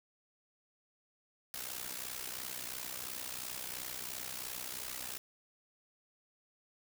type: noise with amplitude modulation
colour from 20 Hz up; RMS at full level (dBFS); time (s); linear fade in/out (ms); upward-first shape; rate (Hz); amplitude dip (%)
white; -39; 1.54-5.18; 0; sine; 62.9; 75
effects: none